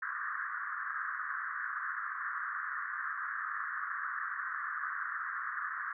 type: band-pass noise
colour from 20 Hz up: white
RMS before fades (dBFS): -38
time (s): 0.02-5.93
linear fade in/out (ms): 5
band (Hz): 1100 to 1800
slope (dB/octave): 96
effects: none